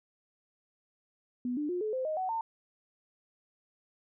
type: tone with pitch steps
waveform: sine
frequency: 246.9 / 297 / 357.3 / 429.9 / 517.2 / 622.1 / 748.5 / 900.4 Hz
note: B3 / D4 / F4 / A4 / C5 / D#5 / F#5 / A5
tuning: 0 / +20 / +40 / -40 / -20 / 0 / +20 / +40 cents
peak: -30 dBFS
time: 1.45-2.41 s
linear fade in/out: 2 ms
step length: 120 ms
effects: none